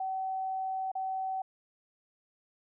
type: tone with dropouts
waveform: sine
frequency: 761 Hz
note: F#5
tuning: 48 cents sharp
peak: -31 dBFS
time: 0-1.42 s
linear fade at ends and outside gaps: 5 ms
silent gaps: 0.917-0.952 s
effects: none